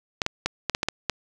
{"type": "clicks", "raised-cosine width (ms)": 0.2, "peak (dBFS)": -6, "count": 8, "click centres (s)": [0.218, 0.264, 0.46, 0.697, 0.749, 0.831, 0.886, 1.097], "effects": []}